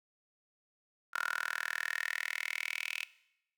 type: tone with high-pass filter sweep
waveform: 10% pulse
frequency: 40 Hz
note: D#1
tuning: 49 cents sharp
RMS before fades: -37 dBFS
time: 1.13-3.05 s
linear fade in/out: 20 ms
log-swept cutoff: 1400 to 2500 Hz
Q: 7.1
effects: noise-tail reverb RT60 0.8 s tail -19 dB re dry